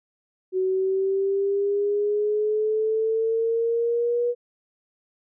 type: exponential sweep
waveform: sine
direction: up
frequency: 372.1 to 484.4 Hz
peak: -20 dBFS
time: 0.52-4.35 s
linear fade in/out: 50 ms
effects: none